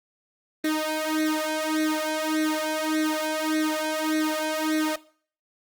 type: tone with flanger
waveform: sawtooth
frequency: 311.1 Hz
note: D#4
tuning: in tune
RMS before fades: -26 dBFS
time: 0.64-4.96 s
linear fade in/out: 5 ms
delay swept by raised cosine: 0.49 to 1.99 ms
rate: 1.7 Hz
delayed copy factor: +0.95
effects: noise-tail reverb RT60 0.5 s tail -20 dB re dry + Opus 24 kbps